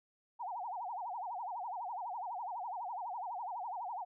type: tone with vibrato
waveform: sine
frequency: 830.6 Hz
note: G#5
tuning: in tune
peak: -38 dBFS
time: 0.39-4.05 s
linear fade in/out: 20 ms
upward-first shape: sine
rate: 12 Hz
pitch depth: 270 cents each way
effects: none